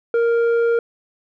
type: tone with low-pass filter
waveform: square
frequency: 466.2 Hz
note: A#4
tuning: in tune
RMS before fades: -17 dBFS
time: 0.14-0.79 s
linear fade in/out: 2 ms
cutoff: 1000 Hz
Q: 2.2
effects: none